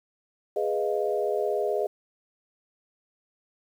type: chord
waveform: sine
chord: F half-diminished seventh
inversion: first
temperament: equal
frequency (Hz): 415.3 / 493.9 / 622.3 / 698.5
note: Ab4 / Cb5 / Eb5 / F5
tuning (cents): 0 / 0 / 0 / 0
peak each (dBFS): -27 / -31 / -29 / -33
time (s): 0.56-1.87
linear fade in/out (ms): 5
effects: 9-bit